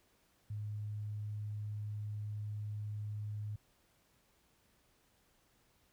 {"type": "tone", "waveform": "sine", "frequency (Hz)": 105.1, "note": "G#2", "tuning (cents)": 21, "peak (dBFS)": -38, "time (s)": [0.5, 3.56], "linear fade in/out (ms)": 5, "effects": ["pink hiss -72 dBFS RMS until 5.92 s"]}